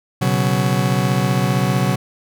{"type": "chord", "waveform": "40% pulse", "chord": "B suspended second", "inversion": "none", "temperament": "just", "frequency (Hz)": [123.47, 138.9, 185.21], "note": ["B2", "C#3", "F#3"], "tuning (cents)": [0, 4, 2], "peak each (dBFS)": -19, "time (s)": [0.21, 1.96], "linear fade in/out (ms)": 10, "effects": []}